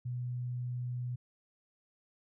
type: tone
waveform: sine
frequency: 123.47 Hz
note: B2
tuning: in tune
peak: -34 dBFS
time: 0.05-1.16 s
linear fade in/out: 10 ms
effects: none